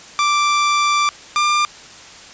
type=tone pair in turn; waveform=sawtooth; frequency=1174.7 / 1193.9 Hz; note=D6 / D6; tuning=0 / +28 cents; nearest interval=unison; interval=28 cents; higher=second; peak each=-10 dBFS; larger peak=neither; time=0.19-1.09 / 1.36-1.65 s; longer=first; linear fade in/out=0 ms; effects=white hiss -39 dBFS RMS until 2.33 s + resampled to 16000 Hz